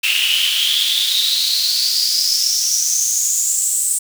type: noise with high-pass filter sweep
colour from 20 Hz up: pink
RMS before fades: -17 dBFS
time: 0.03-3.99 s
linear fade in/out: 10 ms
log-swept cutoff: 2700 to 8300 Hz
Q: 8.6
effects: none